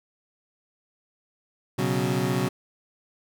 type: chord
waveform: 25% pulse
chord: B suspended second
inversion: none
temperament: equal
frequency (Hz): 123.47 / 138.59 / 185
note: B2 / C#3 / F#3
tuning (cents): 0 / 0 / 0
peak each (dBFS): -24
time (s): 1.78-2.49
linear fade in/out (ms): 10
effects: none